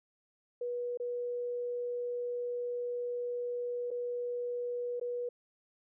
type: tone with dropouts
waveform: sine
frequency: 485.8 Hz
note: B4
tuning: 29 cents flat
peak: -33 dBFS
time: 0.61-5.29 s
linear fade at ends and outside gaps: 5 ms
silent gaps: 0.974-0.999 / 3.906-3.912 / 4.998-5.012 s
effects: none